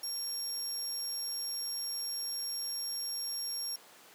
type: tone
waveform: 25% pulse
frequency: 5550 Hz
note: F8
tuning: 12 cents flat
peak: -30 dBFS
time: 0.03-3.76 s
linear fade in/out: 5 ms
effects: pink hiss -55 dBFS RMS until 4.14 s + high-pass 400 Hz 12 dB/octave